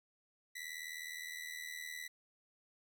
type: ring-modulated tone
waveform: sawtooth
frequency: 1975.5 Hz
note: B6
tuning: in tune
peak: -37 dBFS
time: 0.55-2.08 s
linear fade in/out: 10 ms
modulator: 39.8 Hz
effects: none